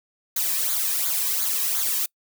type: noise with flanger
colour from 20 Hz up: blue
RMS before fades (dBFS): -24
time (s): 0.36-2.06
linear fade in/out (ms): 5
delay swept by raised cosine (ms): 0.36 to 1.46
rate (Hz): 2.8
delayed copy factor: -0.7
effects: noise-tail reverb RT60 0.1 s tail -26 dB re dry